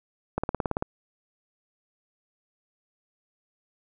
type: click train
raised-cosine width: 1 ms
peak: -12 dBFS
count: 9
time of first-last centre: 0.38-0.824 s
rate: 18 Hz
effects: none